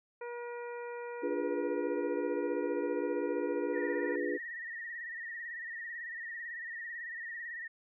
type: harmonic tone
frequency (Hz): 478.8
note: A#4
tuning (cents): +46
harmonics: 1 / 2 / 3 / 4 / 5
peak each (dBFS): -40 / -46 / -50 / -52 / -54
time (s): 0.21-4.16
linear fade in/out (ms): 5
type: chord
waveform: sine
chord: D diminished seventh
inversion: none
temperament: equal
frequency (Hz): 293.7 / 349.2 / 415.3 / 493.9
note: D4 / F4 / Ab4 / Cb5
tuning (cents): 0 / 0 / 0 / 0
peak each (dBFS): -37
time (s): 1.22-4.38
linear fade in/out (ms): 20
type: tone with vibrato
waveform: sine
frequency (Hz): 1864.7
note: A#6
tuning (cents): 0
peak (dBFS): -39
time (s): 3.73-7.68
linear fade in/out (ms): 10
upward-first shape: sine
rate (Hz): 18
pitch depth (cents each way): 70
effects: none